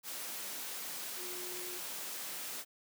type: tone in noise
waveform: sine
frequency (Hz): 360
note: F#4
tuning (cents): -47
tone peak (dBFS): -47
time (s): 1.16-1.81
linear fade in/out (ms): 50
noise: white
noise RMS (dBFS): -42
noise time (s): 0.03-2.65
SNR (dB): -8
effects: high-pass 200 Hz 12 dB/octave